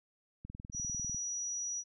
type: click train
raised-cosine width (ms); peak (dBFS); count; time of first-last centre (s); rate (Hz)
5; -33; 15; 0.45-1.147; 20.1
type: tone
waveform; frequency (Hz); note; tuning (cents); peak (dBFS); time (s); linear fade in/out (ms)
sine; 5830; F#8; -26; -35; 0.72-1.84; 50
effects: none